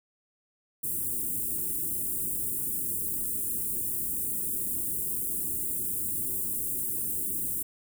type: band-stop noise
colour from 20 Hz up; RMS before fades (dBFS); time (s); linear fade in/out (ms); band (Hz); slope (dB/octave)
white; -31; 0.83-7.63; 10; 400 to 8400; 48
effects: none